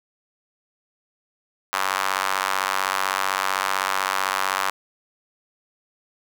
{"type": "tone with high-pass filter", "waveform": "square", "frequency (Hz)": 47.88, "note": "G1", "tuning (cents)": -40, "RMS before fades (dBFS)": -24, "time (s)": [1.73, 4.7], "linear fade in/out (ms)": 0, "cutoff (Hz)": 1100, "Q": 2.2, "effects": []}